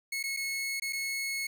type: tone with dropouts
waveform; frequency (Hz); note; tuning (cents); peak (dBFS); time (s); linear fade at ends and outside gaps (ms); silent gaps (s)
sawtooth; 2186; C#7; -25; -28; 0.12-1.47; 5; 0.229-0.237 / 0.366-0.37 / 0.799-0.82 / 0.926-0.93
effects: none